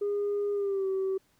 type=tone with pitch glide; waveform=sine; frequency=408.2 to 383.1 Hz; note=G#4 to G4; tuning=-30 to -40 cents; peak=-25 dBFS; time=0.01-1.18 s; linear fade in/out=10 ms; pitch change=-110 cents; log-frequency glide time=0.53-0.87 s; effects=tanh soft clip ceiling -24 dBFS + pink hiss -68 dBFS RMS until 1.39 s